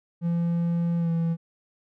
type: tone with pitch glide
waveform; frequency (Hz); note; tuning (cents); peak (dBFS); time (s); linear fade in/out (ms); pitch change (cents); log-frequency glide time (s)
triangle; 170.2 to 166.31; F3 to E3; -44 to +16; -20; 0.21-1.37; 50; -40; 0.98-1.1
effects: none